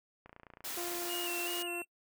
click train, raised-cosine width 0.5 ms, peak -36 dBFS, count 24, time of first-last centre 0.26-1.056 s, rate 28.9 Hz
white high-pass noise, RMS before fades -40 dBFS, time 0.64-1.63 s, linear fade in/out 10 ms, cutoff 250 Hz, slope 96 dB/octave
harmonic tone, 348.5 Hz, F4, 4 cents flat, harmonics 1 / 2 / 3 / 4 / 5 / 6 / 7, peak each -40 / -45 / -52 / -53 / -55 / -62 / -60 dBFS, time 0.77-1.82 s, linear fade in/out 2 ms
square tone with vibrato, 2785 Hz, F7, 5 cents flat, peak -39 dBFS, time 1.07-1.85 s, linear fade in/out 50 ms, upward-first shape square, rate 2.5 Hz, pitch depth 47 cents each way
effects noise-tail reverb RT60 0.1 s tail -22 dB re dry

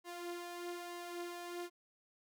sawtooth tone with flanger, 349.2 Hz, F4, in tune, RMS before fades -45 dBFS, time 0.04-1.7 s, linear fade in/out 50 ms, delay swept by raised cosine 1 to 4.1 ms, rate 1.1 Hz, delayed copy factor +0.5, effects none

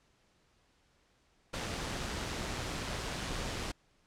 pink noise with amplitude modulation, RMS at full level -36 dBFS, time 1.53-3.72 s, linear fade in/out 10 ms, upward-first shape sine, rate 125 Hz, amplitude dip 30%, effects pink hiss -70 dBFS RMS until 4.06 s + low-pass 7000 Hz 12 dB/octave

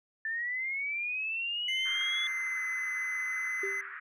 sine linear sweep, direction up, 1760 to 3443 Hz, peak -31 dBFS, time 0.25-2.27 s, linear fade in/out 2 ms
triangle tone with pitch glide, 2091 to 2039 Hz, C7 to C7, -2 to -45 cents, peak -30 dBFS, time 1.68-3.81 s, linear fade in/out 5 ms, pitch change -43 cents, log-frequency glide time 2.15-2.64 s
white band-pass noise, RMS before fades -43 dBFS, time 1.85-4 s, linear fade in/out 10 ms, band 1300 to 1900 Hz, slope 48 dB/octave
triangle tone with exponential decay, 392 Hz, G4, in tune, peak -30 dBFS, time 3.63-3.95 s, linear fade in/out 5 ms, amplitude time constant 68 ms
effects none

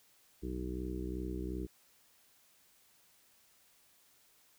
harmonic tone, 62.7 Hz, B1, 27 cents sharp, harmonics 1 / 2 / 3 / 4 / 5 / 6 / 7, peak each -40 / -50 / -44 / -52 / -42 / -44 / -51 dBFS, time 0.42-1.67 s, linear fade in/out 20 ms, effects white hiss -67 dBFS RMS until 4.58 s

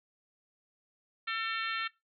harmonic tone with a mistuned harmonic, 449.1 Hz, A4, 35 cents sharp, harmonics 3 / 4 / 5 / 6 / 7 / 8 / 9, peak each -36 / -38 / -40 / -42 / -43 / -44 / -45 dBFS, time 1.27-1.88 s, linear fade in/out 10 ms, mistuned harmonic 9, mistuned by +43 cents, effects noise-tail reverb RT60 0.2 s tail -19 dB re dry

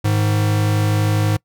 square tone pair together, 104.8 / 157.02 Hz, G#2 / D#3, +16 / +16 cents, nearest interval perfect fifth, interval 700 cents, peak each -16 / -24 dBFS, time 0.04-1.37 s, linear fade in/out 10 ms, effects noise-tail reverb RT60 0.1 s tail -24 dB re dry

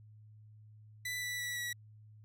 sawtooth tone with pitch steps, 1986 / 1968.9 / 1951.9 / 1935 Hz, B6 / B6 / B6 / B6, +9 / -6 / -21 / -36 cents, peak -33 dBFS, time 1.05-1.73 s, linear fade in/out 5 ms, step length 170 ms, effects added 107 Hz sine -54 dBFS peak until 2.24 s

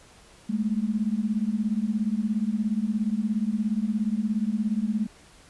sine beating tone pair, 205.8 / 222.8 Hz, G#3 / A3, -16 / +22 cents, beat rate 17 Hz, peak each -26 dBFS, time 0.49-5.07 s, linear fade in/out 10 ms, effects pink hiss -53 dBFS RMS until 5.49 s + resampled to 24000 Hz

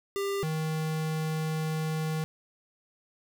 square tone pair in turn, 397.5 / 157.44 Hz, G4 / D#3, +24 / +21 cents, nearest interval octave + major third, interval 1603 cents, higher first, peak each -29 / -29 dBFS, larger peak neither, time 0.16-0.43 / 0.43-2.24 s, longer second, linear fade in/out 0 ms, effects none

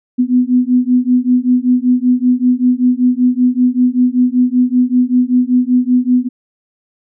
sine beating tone pair, 246.9 / 252.1 Hz, B3 / B3, 0 / +36 cents, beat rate 5.2 Hz, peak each -12 dBFS, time 0.18-6.29 s, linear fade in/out 20 ms, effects none

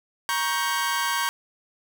sawtooth chord, G diminished, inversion first, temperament equal with one note detuned, 944.8 / 1108.7 / 1568 Hz, Bb5 / Db6 / G6, +23 / 0 / 0 cents, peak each -24 dBFS, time 0.29-1.29 s, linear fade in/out 0 ms, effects 7-bit

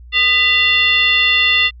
sine tone with frequency modulation, 2761 Hz, F7, 20 cents flat, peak -10 dBFS, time 0.12-1.71 s, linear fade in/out 50 ms, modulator 763 Hz, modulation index 1.2, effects added 60 Hz sine -35 dBFS peak until 1.8 s

